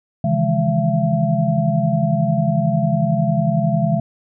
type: tone cluster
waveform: sine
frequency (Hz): 136.2 / 156.2 / 167.3 / 207.5 / 675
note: C#3 / D#3 / E3 / G#3 / E5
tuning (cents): -30 / +7 / +26 / -1 / +41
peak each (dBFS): -21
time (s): 0.24-4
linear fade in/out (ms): 5
effects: none